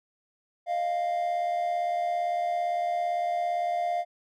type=tone pair together; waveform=triangle; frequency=620.8 / 698.5 Hz; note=D#5 / F5; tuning=-4 / 0 cents; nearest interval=major second; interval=204 cents; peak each=-32 / -24 dBFS; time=0.66-4.05 s; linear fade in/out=50 ms; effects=none